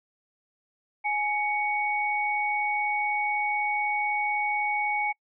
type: tone pair together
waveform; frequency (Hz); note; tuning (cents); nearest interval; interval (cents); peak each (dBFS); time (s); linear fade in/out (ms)
sine; 836.1 / 2232; G#5 / C#7; +11 / +11; octave + perfect fourth; 1700; -27; 1.04-5.13; 20
effects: noise-tail reverb RT60 0.1 s tail -26 dB re dry